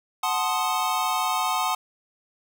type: chord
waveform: square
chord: F# diminished seventh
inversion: none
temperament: equal with one note detuned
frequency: 740 / 873.9 / 1046.5 / 1244.5 Hz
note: F#5 / A5 / C6 / Eb6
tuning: 0 / -12 / 0 / 0 cents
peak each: -29 dBFS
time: 0.23-1.75 s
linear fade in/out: 5 ms
effects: none